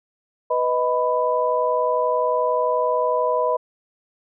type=tone cluster; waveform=sine; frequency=495.7 / 627 / 994 Hz; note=B4 / D#5 / B5; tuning=+6 / +13 / +11 cents; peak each=-22 dBFS; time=0.5-3.57 s; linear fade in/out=10 ms; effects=none